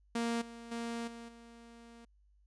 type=tone with level steps; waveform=sawtooth; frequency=233.1 Hz; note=A#3; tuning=in tune; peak=-28 / -43 / -33 / -42 / -49 dBFS; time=0.15-2.05 s; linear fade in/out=5 ms; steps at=0.41 / 0.71 / 1.07 / 1.28 s; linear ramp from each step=10 ms; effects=added 50 Hz sine -64 dBFS peak until 2.46 s + resampled to 22050 Hz